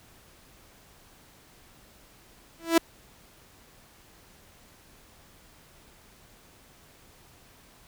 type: tone with exponential growth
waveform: sawtooth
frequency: 331.5 Hz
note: E4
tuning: 10 cents sharp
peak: -11 dBFS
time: 2.59-2.78 s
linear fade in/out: 5 ms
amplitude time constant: 40 ms
effects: pink hiss -56 dBFS RMS until 7.87 s